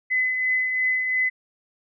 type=tone with tremolo; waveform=sine; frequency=2022 Hz; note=B6; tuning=40 cents sharp; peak=-18 dBFS; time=0.1-1.3 s; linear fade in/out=20 ms; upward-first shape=triangle; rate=2.9 Hz; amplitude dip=45%; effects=none